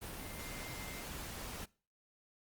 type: tone in noise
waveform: sine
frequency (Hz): 2095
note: C7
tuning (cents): +2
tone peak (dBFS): -52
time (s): 0.21-1.04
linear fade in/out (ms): 20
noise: pink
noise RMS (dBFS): -45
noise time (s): 0.01-1.66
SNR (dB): -10
effects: noise-tail reverb RT60 0.4 s tail -23 dB re dry + Opus 32 kbps